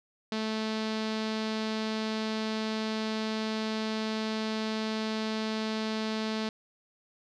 sawtooth tone with low-pass filter, 218.6 Hz, A3, 11 cents flat, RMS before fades -32 dBFS, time 0.32-6.49 s, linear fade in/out 2 ms, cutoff 4400 Hz, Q 2.4, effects none

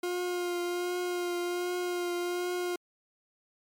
40% pulse tone with vibrato, 354.3 Hz, F4, 25 cents sharp, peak -29 dBFS, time 0.03-2.76 s, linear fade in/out 5 ms, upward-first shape triangle, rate 1.3 Hz, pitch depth 21 cents each way, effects MP3 96 kbps

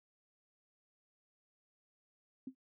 sine tone with exponential decay, 261.6 Hz, C4, in tune, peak -37 dBFS, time 2.47-2.55 s, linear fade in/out 5 ms, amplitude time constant 16 ms, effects noise-tail reverb RT60 0.1 s tail -17 dB re dry

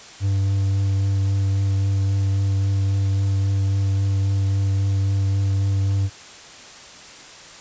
triangle tone with vibrato, 98 Hz, G2, in tune, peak -15 dBFS, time 0.2-6.1 s, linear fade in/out 50 ms, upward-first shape triangle, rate 3.7 Hz, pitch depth 13 cents each way, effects white hiss -41 dBFS RMS until 7.6 s + resampled to 16000 Hz

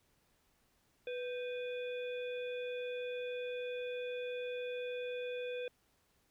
harmonic tone with a mistuned harmonic, 494.5 Hz, B4, 2 cents sharp, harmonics 1 / 3 / 5 / 7, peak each -38 / -52 / -48 / -53 dBFS, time 1.07-5.68 s, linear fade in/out 2 ms, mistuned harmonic 3, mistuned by +94 cents, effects pink hiss -74 dBFS RMS until 6.3 s

